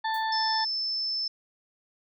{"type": "harmonic tone", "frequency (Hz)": 884, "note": "A5", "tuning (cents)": 8, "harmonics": [1, 2, 4, 5], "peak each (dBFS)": [-27, -33, -39, -41], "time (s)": [0.04, 0.65], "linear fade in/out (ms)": 10}
{"type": "noise with exponential decay", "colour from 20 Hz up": "violet", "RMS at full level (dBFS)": -41, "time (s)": [0.14, 0.29], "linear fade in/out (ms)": 5, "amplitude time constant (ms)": 31}
{"type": "tone", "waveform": "sine", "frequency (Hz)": 5274, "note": "E8", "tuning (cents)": 0, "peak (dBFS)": -27, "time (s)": [0.32, 1.28], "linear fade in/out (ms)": 5}
{"effects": []}